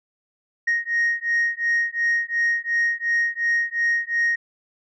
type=beating tone pair; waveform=sine; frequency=1867 / 1869.8 Hz; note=A#6 / A#6; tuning=+2 / +5 cents; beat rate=2.8 Hz; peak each=-21 dBFS; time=0.67-4.36 s; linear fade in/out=10 ms; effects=tanh soft clip ceiling -15 dBFS